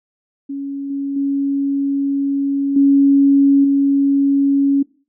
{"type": "tone with level steps", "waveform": "sine", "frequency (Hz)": 278.1, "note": "C#4", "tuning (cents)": 6, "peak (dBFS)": [-22, -19, -15, -8, -11], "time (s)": [0.49, 4.83], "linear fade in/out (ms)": 10, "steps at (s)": [0.9, 1.16, 2.76, 3.64], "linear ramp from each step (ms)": 5, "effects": ["noise-tail reverb RT60 0.4 s tail -22 dB re dry"]}